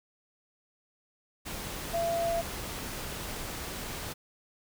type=tone in noise; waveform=sine; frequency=676 Hz; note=E5; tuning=43 cents sharp; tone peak=-27 dBFS; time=1.93-2.42 s; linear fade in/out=20 ms; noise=pink; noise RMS=-38 dBFS; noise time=1.45-4.14 s; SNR=+8 dB; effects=none